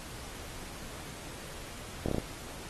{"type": "slowing click train", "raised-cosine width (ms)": 2, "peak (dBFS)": -17, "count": 5, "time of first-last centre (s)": [2.06, 2.183], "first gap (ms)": 25, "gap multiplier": 1.14, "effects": ["pink hiss -45 dBFS RMS until 2.69 s", "AAC 32 kbps"]}